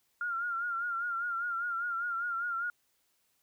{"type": "tone with vibrato", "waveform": "sine", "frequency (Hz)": 1396.9, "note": "F6", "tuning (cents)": 0, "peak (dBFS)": -31, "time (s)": [0.21, 2.7], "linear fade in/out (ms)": 2, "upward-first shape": "triangle", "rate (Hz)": 5, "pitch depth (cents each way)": 73, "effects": ["white hiss -74 dBFS RMS until 3.42 s"]}